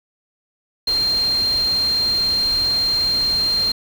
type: tone in noise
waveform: sine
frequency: 4186 Hz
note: C8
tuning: in tune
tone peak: -16 dBFS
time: 0.87-3.72 s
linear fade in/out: 5 ms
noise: pink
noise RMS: -32 dBFS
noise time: 0.87-3.72 s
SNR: +13 dB
effects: none